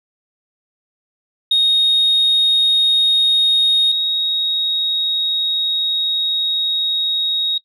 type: tone pair in turn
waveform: sine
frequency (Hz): 3729 / 3768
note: A#7 / A#7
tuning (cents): 0 / +18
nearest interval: unison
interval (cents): 18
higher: second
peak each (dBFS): -9 / -15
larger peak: first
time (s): 1.51-3.92 / 3.92-7.58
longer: second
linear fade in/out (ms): 5
effects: noise-tail reverb RT60 0.1 s tail -21 dB re dry + tanh soft clip ceiling -8 dBFS

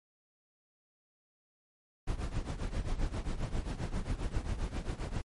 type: noise with tremolo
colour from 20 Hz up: brown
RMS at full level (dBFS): -31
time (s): 2.07-5.22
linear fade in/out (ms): 10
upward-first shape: triangle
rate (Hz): 7.5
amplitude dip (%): 85
effects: MP3 48 kbps

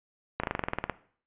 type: slowing click train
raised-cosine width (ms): 0.5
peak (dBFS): -13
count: 12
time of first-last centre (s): 0.4-0.897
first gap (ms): 35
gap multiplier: 1.05
effects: noise-tail reverb RT60 0.5 s tail -17 dB re dry + resampled to 8000 Hz

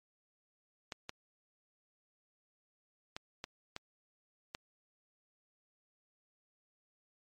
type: clicks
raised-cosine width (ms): 0.2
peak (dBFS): -23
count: 6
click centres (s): 0.922 / 1.094 / 3.165 / 3.441 / 3.764 / 4.549
effects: MP3 64 kbps

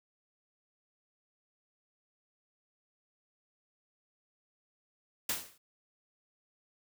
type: noise with exponential decay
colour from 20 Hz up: white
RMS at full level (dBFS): -29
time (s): 5.29-5.58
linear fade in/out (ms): 5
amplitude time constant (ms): 63
effects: none

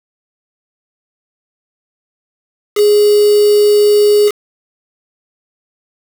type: tone with quantisation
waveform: sine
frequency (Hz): 415.3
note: G#4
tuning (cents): 0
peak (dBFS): -6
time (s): 2.75-4.32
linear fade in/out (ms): 50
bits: 3
effects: none

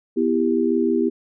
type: chord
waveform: sine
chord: E minor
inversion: second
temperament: just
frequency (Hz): 247.2 / 329.6 / 395.6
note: B3 / E4 / G4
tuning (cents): +2 / 0 / +16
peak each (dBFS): -21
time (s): 0.16-1.1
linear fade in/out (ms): 20
effects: none

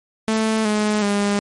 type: tone with pitch steps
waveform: sawtooth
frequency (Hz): 220 / 211.4 / 203.1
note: A3 / G#3 / G#3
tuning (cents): 0 / +31 / -38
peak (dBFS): -13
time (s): 0.28-1.39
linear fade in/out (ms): 0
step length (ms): 370
effects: MP3 48 kbps

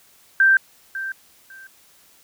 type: tone with echo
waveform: sine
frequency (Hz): 1568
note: G6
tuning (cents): 0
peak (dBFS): -11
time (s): 0.4-0.57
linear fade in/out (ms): 2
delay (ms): 550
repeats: 2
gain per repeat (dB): -14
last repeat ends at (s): 1.67
effects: white hiss -54 dBFS RMS until 2.23 s

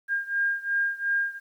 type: beating tone pair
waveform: sine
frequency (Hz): 1610 / 1612.8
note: G6 / G6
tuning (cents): +46 / +49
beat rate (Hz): 2.8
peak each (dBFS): -26 / -28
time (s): 0.08-1.4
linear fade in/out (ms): 50
effects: 10-bit

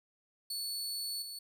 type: tone with level steps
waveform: sawtooth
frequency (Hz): 4435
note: C#8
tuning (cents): 0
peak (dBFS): -33 / -39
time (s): 0.5-1.39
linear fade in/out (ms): 5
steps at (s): 1.22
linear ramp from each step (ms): 2
effects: none

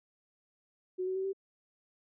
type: tone with pitch steps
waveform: sine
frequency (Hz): 368.5 / 374.9 / 381.5 / 388.2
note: F#4 / F#4 / G4 / G4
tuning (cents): -7 / +23 / -47 / -17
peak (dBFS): -31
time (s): 0.98-1.332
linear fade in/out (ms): 20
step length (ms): 88
effects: none

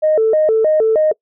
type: tone with vibrato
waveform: sine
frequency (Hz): 523.3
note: C5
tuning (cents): 0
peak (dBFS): -9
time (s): 0.02-1.13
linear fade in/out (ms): 20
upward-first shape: square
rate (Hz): 3.2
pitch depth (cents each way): 290
effects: noise-tail reverb RT60 0.1 s tail -26 dB re dry + tanh soft clip ceiling -5 dBFS

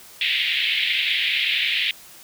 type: band-pass noise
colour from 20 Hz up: white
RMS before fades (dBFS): -22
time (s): 0.21-1.91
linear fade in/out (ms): 2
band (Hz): 2000 to 3600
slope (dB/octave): 48
effects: white hiss -45 dBFS RMS until 2.23 s

